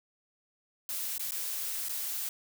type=noise with dropouts; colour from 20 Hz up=blue; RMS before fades=-35 dBFS; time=0.89-2.29 s; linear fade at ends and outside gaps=1 ms; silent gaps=1.181-1.195 / 1.309-1.319 / 1.886-1.893 s; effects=none